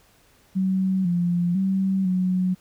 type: tone with pitch steps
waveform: sine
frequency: 189.1 / 174.5 / 191.7 / 183.9 Hz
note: F#3 / F3 / G3 / F#3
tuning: +38 / -1 / -38 / -10 cents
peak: -19 dBFS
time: 0.55-2.55 s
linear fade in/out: 20 ms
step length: 500 ms
effects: pink hiss -58 dBFS RMS until 2.6 s